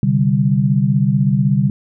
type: chord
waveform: sine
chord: C suspended second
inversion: none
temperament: equal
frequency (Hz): 130.81 / 146.83 / 196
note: C3 / D3 / G3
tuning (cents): 0 / 0 / 0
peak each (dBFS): -16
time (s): 0.03-1.7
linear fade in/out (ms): 2
effects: none